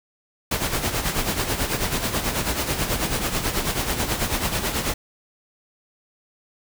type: noise with tremolo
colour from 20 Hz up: pink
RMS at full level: -22 dBFS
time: 0.51-4.94 s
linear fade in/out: 5 ms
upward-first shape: sine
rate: 9.2 Hz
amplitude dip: 60%
effects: none